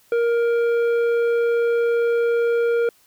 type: tone with tanh clipping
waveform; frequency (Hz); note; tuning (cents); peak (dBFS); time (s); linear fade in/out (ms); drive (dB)
sine; 468.8; A#4; +10; -18; 0.12-2.89; 2; 9
effects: white hiss -57 dBFS RMS until 3.06 s